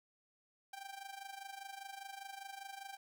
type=tone with amplitude modulation; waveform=sawtooth; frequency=786 Hz; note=G5; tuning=4 cents sharp; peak=-40 dBFS; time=0.73-2.97 s; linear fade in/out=5 ms; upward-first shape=sine; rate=25 Hz; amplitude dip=75%; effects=none